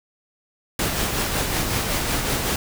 pink noise with tremolo, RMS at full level -22 dBFS, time 0.79-2.56 s, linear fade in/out 2 ms, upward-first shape sine, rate 5.4 Hz, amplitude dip 35%, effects none

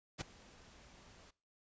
pink noise with ADSR envelope, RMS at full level -38 dBFS, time 0.18-1.31 s, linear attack 31 ms, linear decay 11 ms, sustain -22 dB, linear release 11 ms, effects noise-tail reverb RT60 0.4 s tail -22 dB re dry + resampled to 16000 Hz

